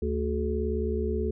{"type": "harmonic tone with a mistuned harmonic", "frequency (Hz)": 74.3, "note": "D2", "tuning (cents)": 21, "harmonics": [1, 3, 5, 6], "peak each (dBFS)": [-29, -33, -32, -31], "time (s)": [0.02, 1.31], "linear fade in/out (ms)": 5, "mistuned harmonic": 6, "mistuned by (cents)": -62, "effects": []}